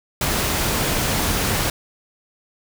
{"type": "noise", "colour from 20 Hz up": "pink", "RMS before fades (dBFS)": -21, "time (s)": [0.21, 1.7], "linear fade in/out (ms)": 2, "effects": []}